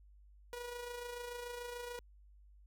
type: tone with amplitude modulation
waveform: sawtooth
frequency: 483.9 Hz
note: B4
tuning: 35 cents flat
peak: -37 dBFS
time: 0.53-1.99 s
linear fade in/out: 0 ms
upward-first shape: sine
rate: 26.9 Hz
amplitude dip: 45%
effects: added 50 Hz sine -58 dBFS peak until 2.66 s